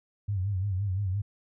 sine tone with vibrato, 97 Hz, G2, 18 cents flat, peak -26 dBFS, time 0.28-1.22 s, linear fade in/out 10 ms, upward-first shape sine, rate 5.8 Hz, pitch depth 110 cents each way, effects none

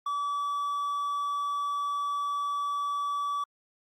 triangle tone, 1149 Hz, D6, 38 cents flat, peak -26 dBFS, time 0.06-3.44 s, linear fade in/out 5 ms, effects Opus 48 kbps

